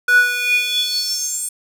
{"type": "tone with high-pass filter sweep", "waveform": "square", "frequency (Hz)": 490, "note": "B4", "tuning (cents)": -14, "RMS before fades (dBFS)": -18, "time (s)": [0.08, 1.49], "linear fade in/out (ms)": 5, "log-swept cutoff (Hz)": [1300, 8900], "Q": 8.5, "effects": []}